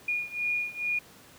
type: beating tone pair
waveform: sine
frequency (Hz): 2436 / 2438.3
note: D#7 / D#7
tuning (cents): -37 / -36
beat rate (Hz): 2.3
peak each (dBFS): -30 / -32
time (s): 0.08-0.99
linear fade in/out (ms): 5
effects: pink hiss -53 dBFS RMS until 1.38 s + high-pass 100 Hz 12 dB/octave